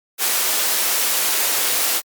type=high-pass noise; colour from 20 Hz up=white; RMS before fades=-19 dBFS; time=0.18-2.02 s; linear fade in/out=50 ms; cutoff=370 Hz; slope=12 dB/octave; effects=Opus 48 kbps